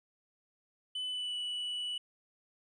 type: tone with pitch glide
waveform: triangle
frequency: 3001 to 2955 Hz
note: F#7 to F#7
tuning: +24 to -3 cents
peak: -33 dBFS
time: 0.95-1.98 s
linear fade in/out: 5 ms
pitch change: -27 cents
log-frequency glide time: 1.09-1.36 s
effects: resampled to 22050 Hz